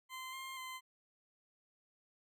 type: tone with pitch steps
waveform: 20% pulse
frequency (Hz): 1036 / 1058 / 1033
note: C6 / C6 / C6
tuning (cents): -17 / +19 / -22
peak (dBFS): -39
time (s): 0.09-0.81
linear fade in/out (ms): 50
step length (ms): 240
effects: none